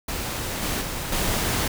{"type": "noise with level steps", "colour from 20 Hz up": "pink", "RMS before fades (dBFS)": [-29, -26, -30, -24], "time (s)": [0.08, 1.68], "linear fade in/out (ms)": 5, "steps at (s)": [0.62, 0.81, 1.12], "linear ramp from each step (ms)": 5, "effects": []}